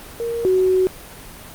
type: tone pair in turn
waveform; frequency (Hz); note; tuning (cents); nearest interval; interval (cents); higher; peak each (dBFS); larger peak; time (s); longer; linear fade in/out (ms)
sine; 466.2 / 372.9; A#4 / F#4; 0 / +14; major third; 386; first; -21 / -13; second; 0.2-0.45 / 0.45-0.87; second; 0
effects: pink hiss -38 dBFS RMS until 1.54 s + Opus 32 kbps